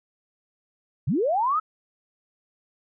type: linear sweep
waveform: sine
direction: up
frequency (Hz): 100.5 to 1316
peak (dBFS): -20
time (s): 1.07-1.6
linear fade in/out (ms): 10
effects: none